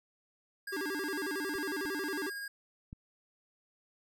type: tone with tremolo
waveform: square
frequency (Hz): 1630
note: G#6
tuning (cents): -33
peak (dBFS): -38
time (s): 0.67-2.48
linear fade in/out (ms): 5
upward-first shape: triangle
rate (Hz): 16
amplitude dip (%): 25
type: tone with vibrato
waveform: square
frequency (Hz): 340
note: F4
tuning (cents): -46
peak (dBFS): -36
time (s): 0.72-2.3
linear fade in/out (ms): 10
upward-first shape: square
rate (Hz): 11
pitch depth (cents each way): 230
type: clicks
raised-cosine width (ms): 5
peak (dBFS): -42 / -42 / -32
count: 3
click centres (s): 1.554 / 1.852 / 2.929
effects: none